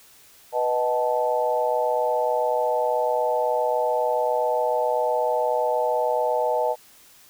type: tone cluster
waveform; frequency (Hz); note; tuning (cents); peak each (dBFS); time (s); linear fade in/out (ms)
sine; 493.6 / 621 / 750 / 874; B4 / D#5 / F#5 / A5; -1 / -3 / +23 / -12; -25 / -24 / -30 / -25; 0.52-6.76; 50
effects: white hiss -52 dBFS RMS until 7.29 s